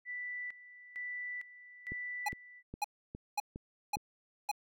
sine tone with tremolo, 1975.5 Hz, B6, in tune, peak -38 dBFS, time 0.05-2.63 s, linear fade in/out 50 ms, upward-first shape square, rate 1.1 Hz, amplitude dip 80%
click train, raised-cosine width 3 ms, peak -30 dBFS, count 6, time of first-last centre 1.92-3.969 s, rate 2.44 Hz
square tone bursts, 830.6 Hz, G#5, in tune, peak -31 dBFS, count 5, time 2.26-4.515 s, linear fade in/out 5 ms, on 27 ms, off 530 ms
effects none

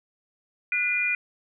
sine tone cluster, 1458 / 2012 / 2421 Hz, F#6 / B6 / D#7, -26 / +32 / -48 cents, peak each -32 / -31 / -23 dBFS, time 0.72-1.15 s, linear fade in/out 2 ms, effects none

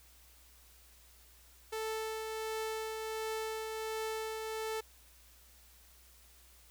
sawtooth tone with tremolo, 440 Hz, A4, in tune, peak -31 dBFS, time 1.72-4.81 s, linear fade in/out 10 ms, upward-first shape triangle, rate 1.4 Hz, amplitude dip 35%, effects added 60 Hz sine -62 dBFS peak until 6.7 s + white hiss -62 dBFS RMS until 6.7 s

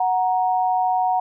sine tone pair together, 739 / 935.8 Hz, F#5 / A#5, -2 / +6 cents, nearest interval major third, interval 408 cents, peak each -18 / -23 dBFS, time 0-1.2 s, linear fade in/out 5 ms, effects none

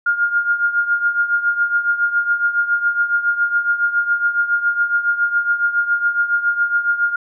sine tone with tremolo, 1414 Hz, F6, 21 cents sharp, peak -11 dBFS, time 0.06-7.16 s, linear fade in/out 5 ms, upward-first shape triangle, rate 7.2 Hz, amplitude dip 80%, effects none

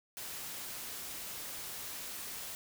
white noise, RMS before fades -43 dBFS, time 0.17-2.55 s, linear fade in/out 0 ms, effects none

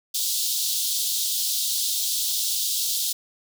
pink high-pass noise, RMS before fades -25 dBFS, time 0.14-3.13 s, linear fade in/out 10 ms, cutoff 3400 Hz, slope 48 dB/octave, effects none

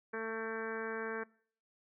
harmonic tone with a mistuned harmonic, 223.4 Hz, A3, 27 cents sharp, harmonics 1 / 2 / 3 / 4 / 5 / 6 / 7 / 8 / 9 / 10, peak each -46 / -39 / -51 / -49 / -47 / -50 / -43 / -48 / -55 / -54 dBFS, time 0.13-1.24 s, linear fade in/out 10 ms, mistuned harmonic 10, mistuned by +39 cents, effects noise-tail reverb RT60 0.5 s tail -22 dB re dry

